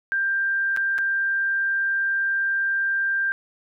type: tone with dropouts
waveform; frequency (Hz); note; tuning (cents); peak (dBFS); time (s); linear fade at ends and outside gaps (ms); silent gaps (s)
sine; 1585; G6; +19; -20; 0.12-3.32; 0; 0.764-0.772 / 0.981-0.986
effects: none